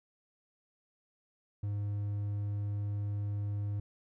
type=tone; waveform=triangle; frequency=102.4 Hz; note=G#2; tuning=24 cents flat; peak=-30 dBFS; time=1.63-3.8 s; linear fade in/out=5 ms; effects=none